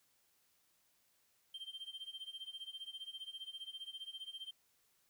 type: tone with tremolo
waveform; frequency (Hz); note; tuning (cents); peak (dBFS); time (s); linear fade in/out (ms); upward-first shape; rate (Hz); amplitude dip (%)
triangle; 3148; G7; +7; -40; 1.54-4.51; 5; sine; 15; 90
effects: tanh soft clip ceiling -38 dBFS + white hiss -75 dBFS RMS until 5.09 s